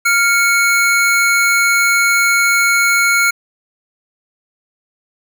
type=tone pair together; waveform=square; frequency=1396.6 / 2217 Hz; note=F6 / C#7; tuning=0 / 0 cents; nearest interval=minor sixth; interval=800 cents; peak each=-14 dBFS; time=0.05-3.31 s; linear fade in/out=10 ms; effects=none